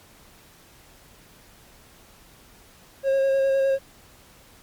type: tone with vibrato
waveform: triangle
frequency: 541 Hz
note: C#5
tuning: 42 cents flat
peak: -16 dBFS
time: 3.03-3.79 s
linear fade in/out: 50 ms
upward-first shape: square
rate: 9.7 Hz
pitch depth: 12 cents each way
effects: pink hiss -52 dBFS RMS until 4.62 s + MP3 96 kbps